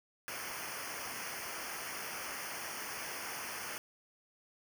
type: noise with comb filter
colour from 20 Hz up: pink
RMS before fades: -42 dBFS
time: 0.28-3.78 s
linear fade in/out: 0 ms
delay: 0.26 ms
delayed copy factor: -1
effects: none